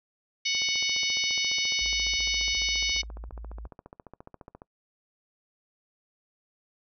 harmonic tone, 740 Hz, F#5, in tune, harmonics 3 / 4 / 5 / 6 / 7 / 8, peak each -30 / -31 / -32 / -33 / -33 / -34 dBFS, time 0.45-3.02 s, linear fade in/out 10 ms
click train, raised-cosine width 1 ms, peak -30 dBFS, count 60, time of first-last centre 0.55-4.619 s, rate 14.5 Hz
sine tone bursts, 55.4 Hz, A1, 13 cents sharp, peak -37 dBFS, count 5, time 1.81-3.672 s, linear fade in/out 5 ms, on 350 ms, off 28 ms
effects noise-tail reverb RT60 0.1 s tail -24 dB re dry

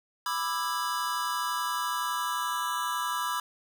square chord, E dominant seventh, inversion second, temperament just, 988.9 / 1186.7 / 1318.5 / 1648.1 Hz, B5 / D6 / E6 / G#6, +2 / +18 / 0 / -14 cents, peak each -33 / -34 / -36 / -38 dBFS, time 0.26-3.4 s, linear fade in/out 2 ms, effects none

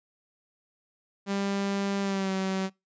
sawtooth tone with pitch glide, 198.3 to 190.66 Hz, G3 to G3, +20 to -48 cents, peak -23 dBFS, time 1.26-2.7 s, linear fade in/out 50 ms, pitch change -68 cents, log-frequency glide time 2.01-2.32 s
blue noise with exponential growth, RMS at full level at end -40 dBFS, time 1.88-2.11 s, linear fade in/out 5 ms, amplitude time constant 50 ms
effects noise-tail reverb RT60 0.2 s tail -23 dB re dry + resampled to 16000 Hz

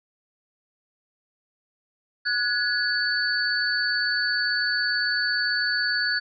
sine tone cluster, 1468 / 1682 / 4491 Hz, F#6 / G#6 / C#8, -14 / +22 / +22 cents, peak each -26 dBFS, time 2.25-6.2 s, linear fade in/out 20 ms, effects none

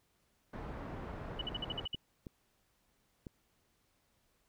pink low-pass noise, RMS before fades -44 dBFS, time 0.53-1.86 s, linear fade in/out 5 ms, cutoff 1300 Hz, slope 12 dB/octave
sine tone bursts, 2960 Hz, F#7, in tune, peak -35 dBFS, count 8, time 1.39-1.954 s, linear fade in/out 5 ms, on 25 ms, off 52 ms
clicks, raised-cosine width 3 ms, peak -32 dBFS, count 3, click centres 1.946 / 2.268 / 3.268 s
effects pink hiss -75 dBFS RMS until 4.48 s

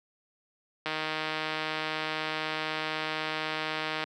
click train, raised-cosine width 0.3 ms, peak -15 dBFS, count 497, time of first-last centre 0.86-4.039 s, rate 156 Hz, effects high-pass 200 Hz 12 dB/octave

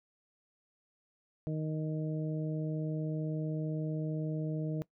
harmonic tone, 155.56 Hz, D#3, in tune, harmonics 1 / 2 / 3 / 4, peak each -33 / -39 / -43 / -45 dBFS, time 1.47-4.82 s, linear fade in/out 0 ms, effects noise-tail reverb RT60 0.1 s tail -20 dB re dry

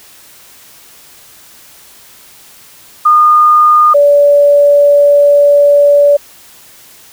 sine tone pair in turn, 1220 / 575.8 Hz, D#6 / D5, -34 / -34 cents, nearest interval octave + minor second, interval 1300 cents, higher first, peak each -3 dBFS, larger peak neither, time 3.05-3.94 / 3.94-6.17 s, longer second, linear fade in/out 10 ms, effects white hiss -39 dBFS RMS until 7.12 s

